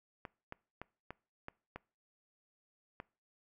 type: clicks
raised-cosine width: 0.5 ms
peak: -28 dBFS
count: 7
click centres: 0.252 / 0.524 / 0.816 / 1.106 / 1.484 / 1.76 / 3.001 s
effects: noise-tail reverb RT60 0.4 s tail -24 dB re dry